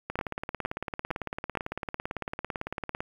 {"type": "two click trains", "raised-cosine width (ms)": 0.5, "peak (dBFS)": [-14, -17], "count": [4, 53], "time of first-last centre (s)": [[0.19, 1.572], [0.1, 3.005]], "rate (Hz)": [2.17, 17.9], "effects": ["8-bit"]}